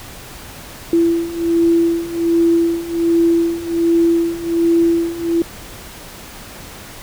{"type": "beating tone pair", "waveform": "sine", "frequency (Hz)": [334.9, 336.2], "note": ["E4", "E4"], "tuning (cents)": [27, 34], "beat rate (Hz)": 1.3, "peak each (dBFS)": [-17, -14], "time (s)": [0.93, 5.42], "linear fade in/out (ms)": 2, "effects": ["pink hiss -35 dBFS RMS until 7.02 s"]}